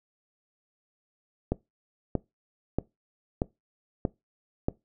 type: click train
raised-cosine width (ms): 2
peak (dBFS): -12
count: 6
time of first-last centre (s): 1.52-4.685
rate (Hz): 1.58
effects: noise-tail reverb RT60 0.2 s tail -21 dB re dry